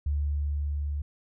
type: tone with level ramp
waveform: sine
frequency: 72.7 Hz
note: D2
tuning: 17 cents flat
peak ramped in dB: -24 to -28 dBFS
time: 0.06-1.02 s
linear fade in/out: 5 ms
effects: none